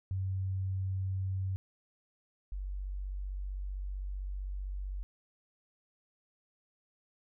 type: tone pair in turn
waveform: sine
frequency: 95.1 / 47.78 Hz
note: F#2 / G1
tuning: +48 / -44 cents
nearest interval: octave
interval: 1192 cents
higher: first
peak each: -31 / -35 dBFS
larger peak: first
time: 0.11-1.56 / 2.52-5.03 s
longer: second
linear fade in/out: 0 ms
effects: none